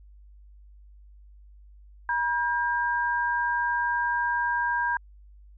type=tone pair together; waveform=sine; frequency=959.2 / 1603 Hz; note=A#5 / G6; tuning=+49 / +38 cents; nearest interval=major sixth; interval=889 cents; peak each=-26 dBFS; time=2.09-4.97 s; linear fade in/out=2 ms; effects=added 50 Hz sine -48 dBFS peak until 5.57 s